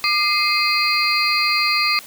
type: tone cluster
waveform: sine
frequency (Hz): 1201 / 2090 / 2519 / 4194 / 4715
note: D6 / C7 / D#7 / C8 / D8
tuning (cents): +38 / -2 / +21 / +3 / +6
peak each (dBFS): -22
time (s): 0.04-1.99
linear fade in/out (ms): 0
effects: white hiss -40 dBFS RMS until 2.06 s